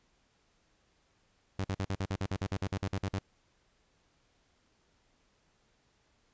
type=tone bursts; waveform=sawtooth; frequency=96.6 Hz; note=G2; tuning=25 cents flat; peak=-27 dBFS; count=16; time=1.59-3.188 s; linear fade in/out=0 ms; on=53 ms; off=50 ms; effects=pink hiss -71 dBFS RMS until 6.33 s + resampled to 16000 Hz